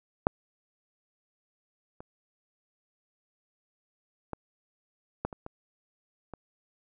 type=clicks; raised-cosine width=1 ms; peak=-7 / -29 / -20 / -15 / -26 / -25 / -26 dBFS; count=7; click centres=0.269 / 2.005 / 4.333 / 5.25 / 5.328 / 5.464 / 6.337 s; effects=none